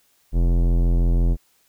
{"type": "tone with tanh clipping", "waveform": "sine", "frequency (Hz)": 42.96, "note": "F1", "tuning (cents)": -28, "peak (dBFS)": -17, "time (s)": [0.32, 1.37], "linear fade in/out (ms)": 50, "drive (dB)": 18, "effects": ["white hiss -62 dBFS RMS until 1.68 s"]}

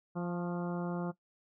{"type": "harmonic tone with a mistuned harmonic", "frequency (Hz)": 174.6, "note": "F3", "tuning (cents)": 0, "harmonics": [1, 2, 3, 4, 5, 6, 7, 8], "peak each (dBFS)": [-34, -40, -44, -46, -48, -50, -51, -52], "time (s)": [0.15, 1.12], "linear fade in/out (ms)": 20, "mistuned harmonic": 6, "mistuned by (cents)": 37, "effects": ["noise-tail reverb RT60 0.1 s tail -17 dB re dry"]}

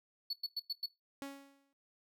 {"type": "tone bursts", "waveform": "triangle", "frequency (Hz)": 4426, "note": "C#8", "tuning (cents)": -3, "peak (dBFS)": -33, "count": 5, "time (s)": [0.3, 0.86], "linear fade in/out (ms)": 5, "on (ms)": 32, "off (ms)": 100}
{"type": "tone with exponential decay", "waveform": "sawtooth", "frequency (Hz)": 277.2, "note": "C#4", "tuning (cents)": 0, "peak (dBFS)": -36, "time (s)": [1.22, 1.73], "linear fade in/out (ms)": 0, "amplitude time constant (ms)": 110}
{"effects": ["noise-tail reverb RT60 0.2 s tail -18 dB re dry"]}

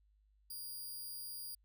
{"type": "tone", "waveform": "5% pulse", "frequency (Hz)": 4821, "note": "D8", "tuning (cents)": 45, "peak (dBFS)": -37, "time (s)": [0.5, 1.55], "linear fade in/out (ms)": 5, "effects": ["added 51 Hz sine -68 dBFS peak until 1.64 s"]}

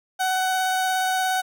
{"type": "tone with vibrato", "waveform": "30% pulse", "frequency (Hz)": 749, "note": "F#5", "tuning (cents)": 21, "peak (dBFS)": -18, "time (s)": [0.19, 1.42], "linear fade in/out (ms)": 20, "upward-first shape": "sine", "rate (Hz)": 17, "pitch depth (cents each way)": 10, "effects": []}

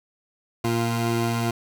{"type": "tone pair together", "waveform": "20% pulse", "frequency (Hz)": [116.54, 347.3], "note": ["A#2", "F4"], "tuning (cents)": [0, -10], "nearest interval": "octave + perfect fifth", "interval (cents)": 1890, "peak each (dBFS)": [-18, -23], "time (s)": [0.64, 1.51], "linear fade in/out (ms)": 5, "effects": []}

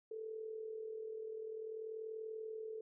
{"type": "tone with amplitude modulation", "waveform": "sine", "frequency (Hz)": 440, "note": "A4", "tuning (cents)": 0, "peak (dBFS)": -40, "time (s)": [0.11, 2.81], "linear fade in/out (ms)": 5, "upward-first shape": "sine", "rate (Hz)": 40.5, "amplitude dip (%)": 55, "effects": []}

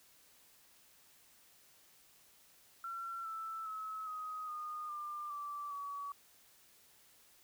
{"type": "tone with pitch steps", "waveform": "sine", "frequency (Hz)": [1357, 1322.9, 1289.7, 1257.4, 1225.8, 1195.1, 1165.1, 1135.8], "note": ["E6", "E6", "E6", "D#6", "D#6", "D6", "D6", "C#6"], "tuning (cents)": [50, 6, -38, 18, -26, 30, -14, 42], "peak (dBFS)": -40, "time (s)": [2.84, 6.12], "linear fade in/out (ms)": 2, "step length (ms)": 410, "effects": ["white hiss -65 dBFS RMS until 7.43 s"]}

